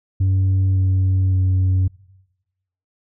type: tone with pitch steps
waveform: sine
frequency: 95.2 / 94.22 / 93.24 Hz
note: F#2 / F#2 / F#2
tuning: +50 / +32 / +14 cents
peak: -11 dBFS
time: 0.2-1.88 s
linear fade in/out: 10 ms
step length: 560 ms
effects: noise-tail reverb RT60 1.0 s tail -24 dB re dry + tanh soft clip ceiling -13 dBFS